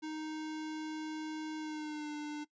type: tone with pitch glide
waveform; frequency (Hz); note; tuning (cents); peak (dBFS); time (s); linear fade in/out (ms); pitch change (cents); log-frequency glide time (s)
square; 311.1 to 298.4; D#4 to D4; 0 to +28; -39; 0.02-2.45; 20; -72; 1.58-2.12
effects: noise-tail reverb RT60 0.1 s tail -20 dB re dry + resampled to 16000 Hz